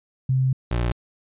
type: tone pair in turn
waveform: sine / 25% pulse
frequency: 130.81 / 59.25 Hz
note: C3 / A#1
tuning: 0 / +29 cents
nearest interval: octave + major second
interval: 1371 cents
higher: first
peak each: -17 dBFS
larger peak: neither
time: 0.29-0.53 / 0.71-0.92 s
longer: first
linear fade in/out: 5 ms
effects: resampled to 8000 Hz